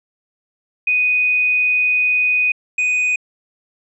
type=tone pair in turn; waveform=sine / triangle; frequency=2489 / 2489 Hz; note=D#7 / D#7; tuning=0 / 0 cents; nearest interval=unison; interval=0 cents; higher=neither; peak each=-13 dBFS; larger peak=neither; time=0.87-2.52 / 2.78-3.16 s; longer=first; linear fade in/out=5 ms; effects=resampled to 22050 Hz